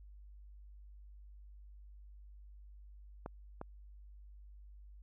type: clicks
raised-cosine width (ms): 1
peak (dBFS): -28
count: 2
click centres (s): 3.261 / 3.614
effects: added 50 Hz sine -52 dBFS peak until 5.02 s

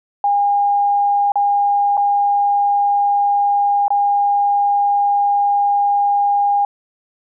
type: tone with dropouts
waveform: sine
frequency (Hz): 811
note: G#5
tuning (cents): -41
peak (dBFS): -12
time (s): 0.24-6.65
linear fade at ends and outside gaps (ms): 2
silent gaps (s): 1.32-1.356 / 1.97-1.976 / 3.881-3.904
effects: none

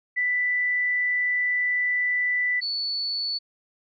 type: tone pair in turn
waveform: sine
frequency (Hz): 1982 / 4449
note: B6 / C#8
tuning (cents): +6 / +5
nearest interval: octave + major second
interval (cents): 1399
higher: second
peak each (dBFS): -21 / -25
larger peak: first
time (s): 0.16-2.61 / 2.61-3.39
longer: first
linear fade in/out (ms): 20
effects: none

